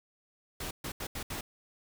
pink noise bursts at uneven times, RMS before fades -38 dBFS, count 5, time 0.6-0.71 / 0.84-0.92 / 1-1.07 / 1.15-1.23 / 1.3-1.41 s, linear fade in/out 5 ms, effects none

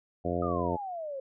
harmonic tone, 87.31 Hz, F2, in tune, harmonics 1 / 2 / 3 / 4 / 5 / 6 / 7 / 8, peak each -36 / -36 / -36 / -36 / -36 / -36 / -36 / -36 dBFS, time 0.24-0.77 s, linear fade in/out 20 ms
sine exponential sweep, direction down, 1264 to 523.3 Hz, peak -34 dBFS, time 0.42-1.2 s, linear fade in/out 5 ms
effects none

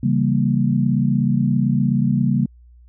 sine chord, C# diminished seventh, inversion none, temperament equal with one note detuned, 137.32 / 164.81 / 196 / 233.1 Hz, C#3 / E3 / G3 / Bb3, -16 / 0 / 0 / 0 cents, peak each -19 / -25 / -20 / -20 dBFS, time 0.03-2.46 s, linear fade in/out 5 ms, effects added 60 Hz sine -44 dBFS peak until 2.88 s

